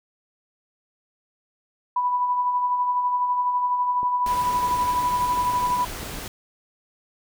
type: tone with tremolo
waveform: sine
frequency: 987.8 Hz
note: B5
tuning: in tune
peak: -18 dBFS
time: 1.96-5.85 s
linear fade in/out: 5 ms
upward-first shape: sine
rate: 12 Hz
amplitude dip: 40%
type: clicks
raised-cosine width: 2 ms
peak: -25 dBFS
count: 12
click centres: 4.031 / 4.63 / 4.712 / 4.771 / 5.377 / 5.499 / 5.536 / 5.628 / 5.671 / 5.703 / 6.031 / 6.186 s
type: noise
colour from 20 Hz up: pink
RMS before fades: -34 dBFS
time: 4.26-6.28 s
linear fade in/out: 2 ms
effects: none